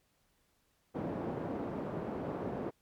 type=band-pass noise; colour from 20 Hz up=pink; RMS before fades=-38 dBFS; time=0.94-2.71 s; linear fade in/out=20 ms; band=180 to 630 Hz; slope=12 dB/octave; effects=pink hiss -74 dBFS RMS until 2.81 s + MP3 96 kbps